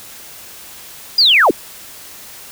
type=linear sweep; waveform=sine; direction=down; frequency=5000 to 220 Hz; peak=-7 dBFS; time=1.18-1.51 s; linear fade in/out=5 ms; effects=white hiss -36 dBFS RMS until 2.51 s